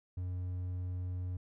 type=tone; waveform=triangle; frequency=90.5 Hz; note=F#2; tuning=38 cents flat; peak=-33 dBFS; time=0.17-1.37 s; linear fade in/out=5 ms; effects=none